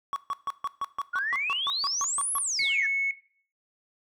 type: tone bursts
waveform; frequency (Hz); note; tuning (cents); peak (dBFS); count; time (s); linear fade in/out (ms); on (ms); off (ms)
triangle; 1121; C#6; +19; -24; 14; 0.13-2.384; 0; 31; 140
type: exponential two-way sweep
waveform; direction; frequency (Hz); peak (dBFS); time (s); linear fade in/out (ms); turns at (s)
sine; up then down; 1396.9 to 11390 to 1632; -26; 1.13-2.87; 10; 2.36
type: tone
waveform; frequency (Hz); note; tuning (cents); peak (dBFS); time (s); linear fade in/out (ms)
sine; 2200; C#7; -14; -23; 2.59-3.11; 2
effects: noise-tail reverb RT60 0.5 s tail -18 dB re dry + tanh soft clip ceiling -17 dBFS